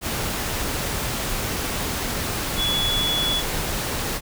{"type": "tone in noise", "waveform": "sine", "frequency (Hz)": 3399, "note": "G#7", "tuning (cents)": 39, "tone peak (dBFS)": -21, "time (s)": [2.56, 3.43], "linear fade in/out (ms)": 50, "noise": "pink", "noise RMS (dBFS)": -26, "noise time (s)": [0.01, 4.21], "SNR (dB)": 2, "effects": []}